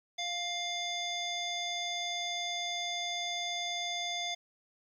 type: harmonic tone with a mistuned harmonic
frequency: 701 Hz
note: F5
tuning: 6 cents sharp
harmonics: 1 / 3 / 5 / 7 / 9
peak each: -39 / -40 / -36 / -46 / -43 dBFS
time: 0.18-4.35 s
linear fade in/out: 10 ms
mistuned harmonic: 9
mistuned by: +29 cents
effects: 11-bit